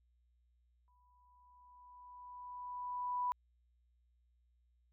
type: tone with exponential growth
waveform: sine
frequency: 987.8 Hz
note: B5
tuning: in tune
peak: -32 dBFS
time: 0.88-3.32 s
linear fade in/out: 0 ms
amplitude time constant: 530 ms
effects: added 60 Hz sine -70 dBFS peak until 4.92 s